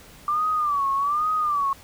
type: tone with vibrato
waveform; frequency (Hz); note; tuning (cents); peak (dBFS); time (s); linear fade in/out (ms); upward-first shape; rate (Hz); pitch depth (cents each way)
sine; 1171; D6; -5; -20; 0.28-1.73; 2; sine; 1.2; 120
effects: pink hiss -48 dBFS RMS until 1.83 s